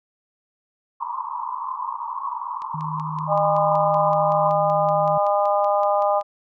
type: band-pass noise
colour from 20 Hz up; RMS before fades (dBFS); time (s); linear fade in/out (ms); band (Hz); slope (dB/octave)
pink; -29; 1-4.5; 10; 930 to 1100; 96
type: click train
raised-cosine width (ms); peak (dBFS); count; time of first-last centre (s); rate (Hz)
0.2; -26; 20; 2.62-6.212; 5.29
type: tone with pitch glide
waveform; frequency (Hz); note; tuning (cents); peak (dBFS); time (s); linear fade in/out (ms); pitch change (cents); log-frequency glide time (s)
sine; 155.56 to 156.64; D#3 to D#3; 0 to +12; -28; 2.74-5.18; 5; +12; 3.43-3.85
type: harmonic tone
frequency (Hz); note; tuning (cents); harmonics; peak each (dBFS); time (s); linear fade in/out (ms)
202.8; G#3; -41; 3 / 4 / 5 / 6; -20 / -21 / -26 / -26; 3.27-6.23; 50
effects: none